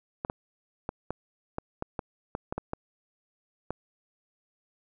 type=clicks; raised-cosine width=1 ms; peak=-17 dBFS; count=12; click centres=0.249 / 0.299 / 0.891 / 1.106 / 1.584 / 1.824 / 1.992 / 2.351 / 2.525 / 2.58 / 2.734 / 3.706 s; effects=none